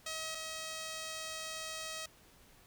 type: tone pair in turn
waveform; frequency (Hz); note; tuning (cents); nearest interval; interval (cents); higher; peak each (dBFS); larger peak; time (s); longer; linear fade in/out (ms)
5% pulse; 637 / 637; D#5 / D#5; +41 / +41; unison; 0; neither; -27 / -29; first; 0.06-0.35 / 0.35-2.06; second; 5
effects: pink hiss -62 dBFS RMS until 2.66 s